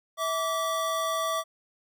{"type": "tone pair together", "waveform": "square", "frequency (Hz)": [650, 1158.2], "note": ["E5", "D6"], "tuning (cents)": [-24, -24], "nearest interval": "minor seventh", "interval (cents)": 1000, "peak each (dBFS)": [-31, -29], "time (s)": [0.17, 1.44], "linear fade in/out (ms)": 50, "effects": []}